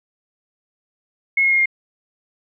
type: tone with pitch steps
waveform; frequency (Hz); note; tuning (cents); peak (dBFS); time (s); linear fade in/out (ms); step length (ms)
sine; 2173 / 2157 / 2141 / 2125; C#7 / C#7 / C7 / C7; -35 / -48 / +39 / +26; -13; 1.37-1.658; 5; 72
effects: none